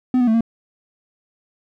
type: tone with pitch steps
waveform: triangle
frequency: 253.4 / 245.8 / 221.7 / 229.2 Hz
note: B3 / B3 / A3 / A#3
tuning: +45 / -8 / +13 / -29 cents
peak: -11 dBFS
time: 0.14-0.408 s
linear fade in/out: 2 ms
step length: 67 ms
effects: none